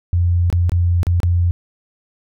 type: tone with dropouts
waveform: sine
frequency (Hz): 87.31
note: F2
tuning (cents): 0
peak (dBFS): -12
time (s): 0.13-1.51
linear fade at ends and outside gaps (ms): 0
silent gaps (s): 0.501-0.527 / 0.695-0.719 / 1.031-1.068 / 1.202-1.232
effects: none